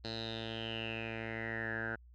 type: tone with low-pass filter sweep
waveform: 10% pulse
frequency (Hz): 112.8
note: A2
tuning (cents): +44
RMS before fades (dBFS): -40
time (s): 0.04-1.96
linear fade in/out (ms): 10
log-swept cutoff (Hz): 4300 to 1500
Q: 9.7
effects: added 60 Hz sine -55 dBFS peak until 2.14 s